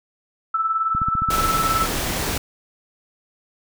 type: tone with tremolo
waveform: sine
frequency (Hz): 1318.5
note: E6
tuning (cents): 0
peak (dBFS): -16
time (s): 0.54-1.86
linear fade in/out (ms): 5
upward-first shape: sine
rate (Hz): 19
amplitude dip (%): 60
type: click train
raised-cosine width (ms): 5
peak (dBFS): -15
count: 6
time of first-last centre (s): 0.95-1.288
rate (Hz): 14.8
type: noise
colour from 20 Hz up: pink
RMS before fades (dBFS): -24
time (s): 1.3-2.38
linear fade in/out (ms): 5
effects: none